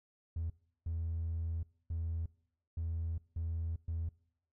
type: tone bursts at uneven times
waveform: triangle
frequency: 82.41 Hz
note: E2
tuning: in tune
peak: -31 dBFS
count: 6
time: 0.36-0.5 / 0.86-1.63 / 1.9-2.26 / 2.77-3.18 / 3.36-3.76 / 3.88-4.09 s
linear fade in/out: 5 ms
effects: noise-tail reverb RT60 0.7 s tail -25 dB re dry + tanh soft clip ceiling -30 dBFS